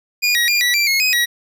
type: tone with pitch steps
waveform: 25% pulse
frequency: 2434 / 1901 / 2404 / 1949 / 2354 / 2167 / 2515 / 1914 Hz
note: D#7 / A#6 / D7 / B6 / D7 / C#7 / D#7 / A#6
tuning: -39 / +33 / +40 / -23 / +3 / -40 / +18 / +45 cents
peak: -10 dBFS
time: 0.22-1.26 s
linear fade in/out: 20 ms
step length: 130 ms
effects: none